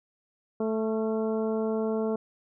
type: harmonic tone with a mistuned harmonic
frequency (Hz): 220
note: A3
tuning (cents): 0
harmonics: 1 / 2 / 3 / 4 / 5 / 6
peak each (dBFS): -29 / -28 / -35 / -42 / -44 / -47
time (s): 0.6-2.16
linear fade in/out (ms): 5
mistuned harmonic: 6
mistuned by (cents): +53
effects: none